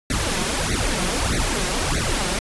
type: noise with flanger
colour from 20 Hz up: pink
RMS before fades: -22 dBFS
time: 0.1-2.39 s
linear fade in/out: 2 ms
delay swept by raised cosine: 0.48 to 5.58 ms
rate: 1.6 Hz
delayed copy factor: +0.95
effects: resampled to 24000 Hz